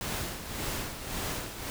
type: noise with tremolo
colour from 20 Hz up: pink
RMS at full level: -33 dBFS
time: 0.01-1.7 s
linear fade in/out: 0 ms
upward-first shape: sine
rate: 1.8 Hz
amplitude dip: 60%
effects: none